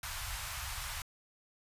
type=band-stop noise; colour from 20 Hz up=pink; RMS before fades=-40 dBFS; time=0.03-1.02 s; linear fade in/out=2 ms; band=100 to 860 Hz; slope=24 dB/octave; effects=resampled to 32000 Hz